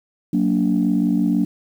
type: chord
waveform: sine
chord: Gb augmented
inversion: none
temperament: just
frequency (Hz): 185 / 231.2 / 289.1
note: Gb3 / Bb3 / D4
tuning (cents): 0 / -14 / -27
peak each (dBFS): -19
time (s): 0.33-1.45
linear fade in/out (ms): 5
effects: tanh soft clip ceiling -8 dBFS + 8-bit